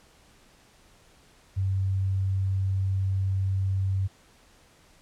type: tone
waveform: sine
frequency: 96 Hz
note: G2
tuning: 36 cents flat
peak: -23 dBFS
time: 1.56-4.08 s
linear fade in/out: 20 ms
effects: pink hiss -58 dBFS RMS until 5.01 s + low-pass 10000 Hz 12 dB/octave